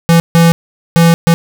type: tone bursts at uneven times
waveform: square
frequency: 167.6 Hz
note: E3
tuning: 29 cents sharp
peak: -5 dBFS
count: 4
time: 0.09-0.2 / 0.35-0.52 / 0.96-1.14 / 1.27-1.34 s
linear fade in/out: 0 ms
effects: 7-bit